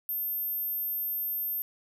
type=tone; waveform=sine; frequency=13290 Hz; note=G#9; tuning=in tune; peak=-29 dBFS; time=0.09-1.62 s; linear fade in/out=0 ms; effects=none